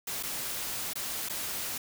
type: noise with dropouts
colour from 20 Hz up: white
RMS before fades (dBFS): -35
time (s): 0.07-1.78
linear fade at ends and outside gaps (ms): 5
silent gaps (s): 0.228-0.233 / 0.935-0.955 / 1.288-1.296
effects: none